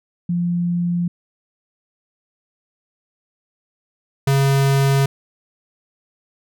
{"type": "tone pair in turn", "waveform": ["sine", "square"], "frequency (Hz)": [174, 137.39], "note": ["F3", "C#3"], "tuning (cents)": [-6, -15], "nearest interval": "major third", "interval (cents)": 409, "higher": "first", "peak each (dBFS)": [-17, -14], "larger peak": "second", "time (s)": [[0.29, 1.08], [4.27, 5.06]], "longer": "neither", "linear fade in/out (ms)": 5, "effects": []}